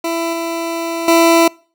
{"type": "tone with level steps", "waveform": "20% pulse", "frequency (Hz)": 333.3, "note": "E4", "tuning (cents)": 19, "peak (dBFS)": [-12, -14, -3], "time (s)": [0.04, 1.48], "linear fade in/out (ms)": 5, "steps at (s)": [0.33, 1.08], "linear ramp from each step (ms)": 2, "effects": ["noise-tail reverb RT60 0.4 s tail -26 dB re dry"]}